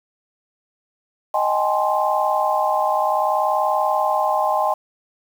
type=chord; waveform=sine; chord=Ab major seventh; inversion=second; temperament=equal with one note detuned; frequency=622.3 / 784 / 844.6 / 1046.5 Hz; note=Eb5 / G5 / Ab5 / C6; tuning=0 / 0 / +29 / 0 cents; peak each=-22 dBFS; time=1.34-4.74 s; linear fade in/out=5 ms; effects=7-bit